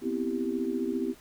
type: chord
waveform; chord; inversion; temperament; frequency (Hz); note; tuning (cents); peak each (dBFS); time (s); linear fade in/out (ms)
sine; C major seventh; third; equal; 246.9 / 261.6 / 329.6 / 392; B3 / C4 / E4 / G4; 0 / 0 / 0 / 0; -33; 0.01-1.15; 50
effects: pink hiss -55 dBFS RMS until 1.2 s